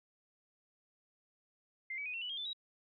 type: tone with pitch steps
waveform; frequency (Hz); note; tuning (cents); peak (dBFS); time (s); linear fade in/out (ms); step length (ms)
sine; 2093 / 2282 / 2489 / 2714 / 2960 / 3228 / 3520 / 3839; C7 / C#7 / D#7 / E7 / F#7 / G#7 / A7 / B7; 0 / +50 / 0 / +50 / 0 / -50 / 0 / -50; -38; 1.9-2.532; 5; 79
effects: none